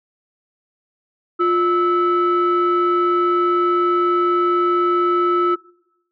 sine tone pair together, 351.9 / 1307.7 Hz, F4 / E6, +13 / -14 cents, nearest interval octave + major seventh, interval 2273 cents, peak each -15 dBFS, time 1.39-5.56 s, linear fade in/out 20 ms, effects noise-tail reverb RT60 0.8 s tail -22 dB re dry + tanh soft clip ceiling -10 dBFS

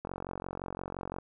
click train, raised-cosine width 1 ms, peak -23 dBFS, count 53, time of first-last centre 0.05-1.185 s, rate 45.8 Hz, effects none

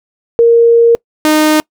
sine / sawtooth tone pair in turn, 465.9 / 307.6 Hz, A#4 / D#4, -1 / -20 cents, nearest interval perfect fifth, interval 719 cents, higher first, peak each -3 dBFS, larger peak neither, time 0.39-0.95 / 1.25-1.6 s, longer first, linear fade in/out 0 ms, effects noise-tail reverb RT60 0.1 s tail -26 dB re dry

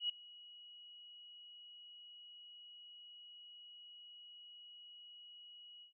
sine tone with ADSR envelope, 2911 Hz, F#7, 29 cents flat, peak -32 dBFS, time 0-5.93 s, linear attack 94 ms, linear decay 6 ms, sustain -22 dB, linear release 110 ms, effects none

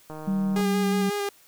click train, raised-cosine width 1 ms, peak -25 dBFS, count 80, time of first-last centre 0.1-0.61 s, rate 155 Hz
sine tone with pitch glide, 193.4 to 192.06 Hz, G3 to G3, -23 to -35 cents, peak -22 dBFS, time 0.27-1.1 s, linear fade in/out 10 ms, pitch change -12 cents, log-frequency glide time 0.58-0.82 s
sawtooth tone with vibrato, 406.6 Hz, G#4, 37 cents flat, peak -22 dBFS, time 0.56-1.29 s, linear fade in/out 2 ms, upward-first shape square, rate 5.5 Hz, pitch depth 15 cents each way
effects white hiss -56 dBFS RMS until 1.47 s

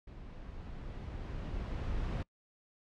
brown noise with level ramp, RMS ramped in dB -49 to -34 dBFS, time 0.07-2.23 s, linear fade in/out 5 ms, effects noise-tail reverb RT60 0.1 s tail -24 dB re dry + low-pass 4000 Hz 12 dB/octave

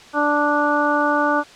harmonic tone, 293.7 Hz, D4, in tune, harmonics 1 / 2 / 3 / 4 / 5, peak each -22 / -22 / -22 / -22 / -22 dBFS, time 0.13-1.44 s, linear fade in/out 50 ms, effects white hiss -43 dBFS RMS until 1.55 s + low-pass 5000 Hz 12 dB/octave

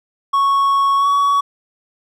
triangle tone with pitch glide, 1107 to 1127 Hz, C#6 to C#6, -3 to +28 cents, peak -10 dBFS, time 0.33-1.41 s, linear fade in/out 10 ms, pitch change +31 cents, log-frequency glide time 0.97-1.08 s, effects none

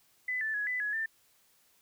sine tone with pitch steps, 2005 / 1757 / 1678 / 1998 / 1684 / 1786 Hz, B6 / A6 / G#6 / B6 / G#6 / A6, +26 / -3 / +17 / +20 / +24 / +25 cents, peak -30 dBFS, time 0.28-1.06 s, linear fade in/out 5 ms, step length 130 ms, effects white hiss -67 dBFS RMS until 1.81 s

